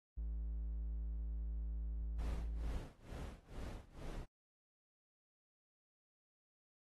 triangle tone, 55 Hz, A1, in tune, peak -37 dBFS, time 0.17-2.78 s, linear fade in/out 10 ms
brown noise with tremolo, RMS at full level -45 dBFS, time 2.18-4.26 s, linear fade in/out 20 ms, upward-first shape sine, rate 2.2 Hz, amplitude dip 90%
effects AAC 32 kbps

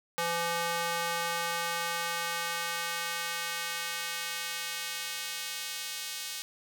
square tone with high-pass filter sweep, 169.6 Hz, E3, 50 cents sharp, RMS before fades -34 dBFS, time 0.18-6.42 s, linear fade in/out 0 ms, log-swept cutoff 670 to 3500 Hz, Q 0.81, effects none

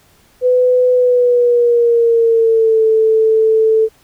sine tone with pitch glide, 501 to 441.2 Hz, B4 to A4, +25 to +5 cents, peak -8 dBFS, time 0.41-3.89 s, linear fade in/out 50 ms, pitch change -220 cents, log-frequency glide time 0.92-2.84 s, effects pink hiss -51 dBFS RMS until 4.03 s

